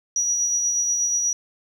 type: tone with tremolo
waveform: sine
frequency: 5810 Hz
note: F#8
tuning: 32 cents flat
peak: -18 dBFS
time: 0.16-1.33 s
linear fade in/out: 2 ms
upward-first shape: sine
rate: 8.3 Hz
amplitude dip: 30%
effects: 8-bit